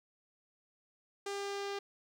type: tone with low-pass filter sweep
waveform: sawtooth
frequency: 400 Hz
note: G4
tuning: 35 cents sharp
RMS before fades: -39 dBFS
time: 1.26-1.79 s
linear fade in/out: 5 ms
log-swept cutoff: 7600 to 4800 Hz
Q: 1.3
effects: 11-bit